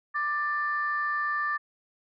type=tone pair together; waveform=sine; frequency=1182.1 / 1773 Hz; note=D6 / A6; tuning=+11 / +13 cents; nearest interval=perfect fifth; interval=702 cents; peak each=-28 dBFS; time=0.14-1.58 s; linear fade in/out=20 ms; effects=tanh soft clip ceiling -18 dBFS

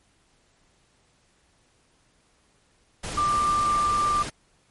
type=tone in noise; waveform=sine; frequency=1186 Hz; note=D6; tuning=17 cents sharp; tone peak=-20 dBFS; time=3.17-4.23 s; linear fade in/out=10 ms; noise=pink; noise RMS=-33 dBFS; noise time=3.03-4.3 s; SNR=+10 dB; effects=pink hiss -64 dBFS RMS until 4.7 s + MP3 48 kbps

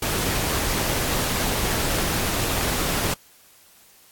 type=noise; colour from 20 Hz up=pink; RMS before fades=-24 dBFS; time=0.02-3.14 s; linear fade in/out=5 ms; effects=white hiss -53 dBFS RMS until 4.11 s + AAC 64 kbps

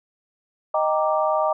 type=chord; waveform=sine; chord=Eb major seventh; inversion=none; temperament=equal; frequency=622.3 / 784 / 932.3 / 1174.7 Hz; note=Eb5 / G5 / Bb5 / D6; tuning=0 / 0 / 0 / 0 cents; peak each=-21 / -25 / -26 / -25 dBFS; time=0.74-1.53 s; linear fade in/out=5 ms; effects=none

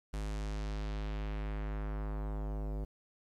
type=tone with low-pass filter sweep; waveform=square; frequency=51.91 Hz; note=G#1; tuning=in tune; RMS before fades=-37 dBFS; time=0.13-2.85 s; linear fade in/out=10 ms; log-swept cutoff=10000 to 580 Hz; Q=1.1; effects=11-bit

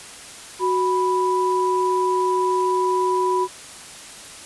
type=tone pair together; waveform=sine; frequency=369.7 / 987 Hz; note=F#4 / B5; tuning=-1 / -1 cents; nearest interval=octave + perfect fourth; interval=1700 cents; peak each=-20 dBFS; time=0.59-3.48 s; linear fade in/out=50 ms; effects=white hiss -39 dBFS RMS until 4.45 s + resampled to 24000 Hz

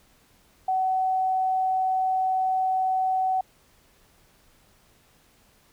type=tone; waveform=sine; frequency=753 Hz; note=F#5; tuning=30 cents sharp; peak=-21 dBFS; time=0.68-3.41 s; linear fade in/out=5 ms; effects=pink hiss -60 dBFS RMS until 5.72 s

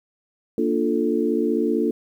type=chord; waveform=sine; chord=Bb major seventh; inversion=none; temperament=equal; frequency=233.1 / 293.7 / 349.2 / 440 Hz; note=Bb3 / D4 / F4 / A4; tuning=0 / 0 / 0 / 0 cents; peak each=-24 dBFS; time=0.58-1.91 s; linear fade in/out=2 ms; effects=9-bit

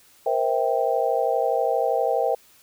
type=chord; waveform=sine; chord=C dominant seventh; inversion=third; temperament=just; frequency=470.9 / 523.3 / 654.1 / 784.9 Hz; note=Bb4 / C5 / E5 / G5; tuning=+18 / 0 / -14 / +2 cents; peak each=-25 dBFS; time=0.26-2.35 s; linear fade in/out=5 ms; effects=white hiss -55 dBFS RMS until 2.62 s

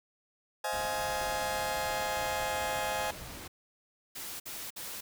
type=chord; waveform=sawtooth; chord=F minor seventh; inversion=second; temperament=just; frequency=523.8 / 628.6 / 698.5 / 838.1 Hz; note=C5 / Eb5 / F5 / Ab5; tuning=+2 / +18 / 0 / +16 cents; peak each=-34 / -34 / -36 / -30 dBFS; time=0.64-3.11 s; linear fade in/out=5 ms
type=noise; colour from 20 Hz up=pink; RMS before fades=-44 dBFS; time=0.72-3.48 s; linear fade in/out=10 ms
type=noise bursts; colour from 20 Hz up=white; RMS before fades=-41 dBFS; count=3; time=4.15-5.01 s; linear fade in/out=10 ms; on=250 ms; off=55 ms
effects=none

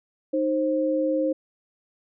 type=tone pair together; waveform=sine; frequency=309.6 / 529 Hz; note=D#4 / C5; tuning=-9 / +19 cents; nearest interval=major sixth; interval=928 cents; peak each=-24 / -23 dBFS; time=0.33-1.33 s; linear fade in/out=10 ms; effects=none

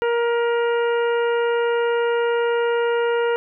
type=harmonic tone with a mistuned harmonic; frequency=470.6 Hz; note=A#4; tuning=16 cents sharp; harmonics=1 / 2 / 3 / 4 / 5 / 6; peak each=-18 / -27 / -28 / -34 / -39 / -36 dBFS; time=0.02-3.36 s; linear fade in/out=0 ms; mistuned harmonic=4; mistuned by=+17 cents; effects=none

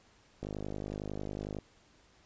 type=click train; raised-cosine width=2 ms; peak=-25 dBFS; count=60; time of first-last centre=0.43-1.587 s; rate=51 Hz; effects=pink hiss -64 dBFS RMS until 2.25 s + resampled to 16000 Hz

